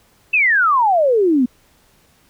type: exponential sweep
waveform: sine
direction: down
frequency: 2701 to 236.4 Hz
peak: -11 dBFS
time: 0.33-1.46 s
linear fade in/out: 10 ms
effects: pink hiss -55 dBFS RMS until 2.29 s